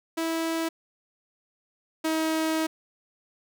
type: tone pair in turn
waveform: sawtooth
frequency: 327 / 318.4 Hz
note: E4 / D#4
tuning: -14 / +40 cents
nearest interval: unison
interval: 46 cents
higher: first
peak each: -22 / -20 dBFS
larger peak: second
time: 0.17-0.69 / 2.04-2.67 s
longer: second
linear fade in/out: 10 ms
effects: none